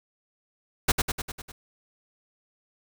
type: noise with echo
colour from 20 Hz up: pink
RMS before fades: -19 dBFS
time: 0.88-0.92 s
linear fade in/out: 10 ms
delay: 100 ms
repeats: 6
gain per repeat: -4 dB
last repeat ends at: 1.52 s
effects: none